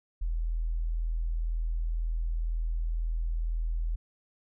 sine tone, 41 Hz, E1, 9 cents flat, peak -27 dBFS, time 0.21-3.96 s, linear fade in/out 10 ms, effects none

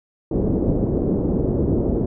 white low-pass noise, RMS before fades -20 dBFS, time 0.31-2.06 s, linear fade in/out 5 ms, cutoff 410 Hz, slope 24 dB/octave, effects none

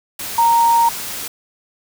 sine tone in noise, 930 Hz, A#5, 4 cents flat, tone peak -10 dBFS, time 0.38-0.89 s, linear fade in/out 5 ms, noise white, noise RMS -27 dBFS, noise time 0.19-1.28 s, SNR +14 dB, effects none

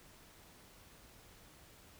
silence, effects pink hiss -60 dBFS RMS until 1.99 s

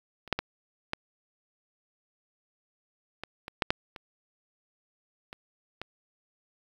clicks, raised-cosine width 0.3 ms, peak -29 / -7 / -13 / -13 / -20 / -22 / -8 / -7 / -25 / -25 / -20 dBFS, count 11, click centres 0.277 / 0.327 / 0.39 / 0.934 / 3.236 / 3.481 / 3.622 / 3.705 / 3.962 / 5.329 / 5.816 s, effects 8-bit

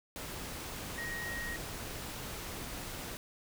sine tone in noise, 1882 Hz, A#6, 16 cents sharp, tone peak -38 dBFS, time 0.98-1.56 s, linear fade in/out 0 ms, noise pink, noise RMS -42 dBFS, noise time 0.16-3.17 s, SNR +1 dB, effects none

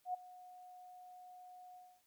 sine tone with ADSR envelope, 728 Hz, F#5, 28 cents flat, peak -34 dBFS, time 0.05-2.02 s, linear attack 90 ms, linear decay 11 ms, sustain -19 dB, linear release 260 ms, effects white hiss -75 dBFS RMS until 2.06 s

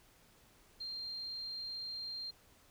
sine tone, 4186 Hz, C8, in tune, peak -40 dBFS, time 0.8-2.31 s, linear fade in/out 10 ms, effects pink hiss -65 dBFS RMS until 2.7 s

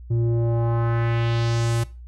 square tone with low-pass filter sweep, 116.54 Hz, A#2, in tune, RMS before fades -22 dBFS, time 0.1-1.84 s, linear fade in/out 10 ms, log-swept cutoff 250 to 11000 Hz, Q 1.6, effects noise-tail reverb RT60 0.3 s tail -17 dB re dry + added 60 Hz sine -37 dBFS peak until 2.07 s

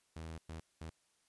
sawtooth tone bursts at uneven times, 80.8 Hz, E2, 34 cents flat, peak -40 dBFS, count 3, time 0.16-0.38 / 0.49-0.6 / 0.81-0.9 s, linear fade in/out 5 ms, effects white hiss -75 dBFS RMS until 1.28 s + resampled to 24000 Hz

